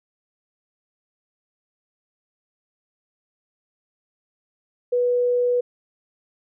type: tone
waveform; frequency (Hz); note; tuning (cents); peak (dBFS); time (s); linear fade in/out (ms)
sine; 490; B4; -14; -17; 4.92-5.61; 10
effects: none